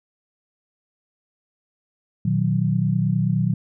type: chord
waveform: sine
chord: B major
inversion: none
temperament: equal with one note detuned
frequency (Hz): 120.44 / 155.56 / 185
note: B2 / D#3 / F#3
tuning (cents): -43 / 0 / 0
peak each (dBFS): -22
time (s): 2.25-3.54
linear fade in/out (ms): 5
effects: none